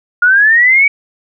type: linear sweep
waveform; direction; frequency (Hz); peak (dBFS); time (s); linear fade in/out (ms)
sine; up; 1413 to 2281; -5; 0.22-0.88; 5
effects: none